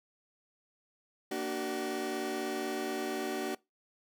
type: chord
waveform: 30% pulse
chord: Bb augmented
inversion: none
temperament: equal with one note detuned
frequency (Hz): 233.1 / 293.7 / 377.6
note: Bb3 / D4 / F#4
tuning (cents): 0 / 0 / +35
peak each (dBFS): -38 / -35 / -33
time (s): 1.31-3.55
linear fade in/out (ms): 5
effects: noise-tail reverb RT60 0.2 s tail -22 dB re dry